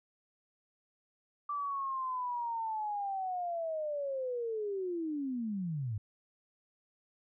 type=linear sweep; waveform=sine; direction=down; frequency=1172 to 98 Hz; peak=-33 dBFS; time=1.49-5.98 s; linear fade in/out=5 ms; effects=none